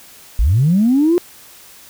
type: linear sweep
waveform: sine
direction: up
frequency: 43.27 to 360 Hz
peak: -9 dBFS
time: 0.39-1.18 s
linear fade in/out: 0 ms
effects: tanh soft clip ceiling -5 dBFS + white hiss -42 dBFS RMS until 1.89 s